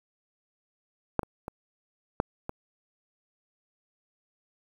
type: clicks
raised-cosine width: 1 ms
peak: -9 / -23 / -21 / -9 / -19 dBFS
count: 5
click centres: 1.193 / 1.232 / 1.481 / 2.201 / 2.494 s
effects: 8-bit